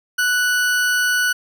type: tone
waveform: 40% pulse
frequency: 1480 Hz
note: F#6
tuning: in tune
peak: -15 dBFS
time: 0.18-1.33 s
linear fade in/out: 10 ms
effects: none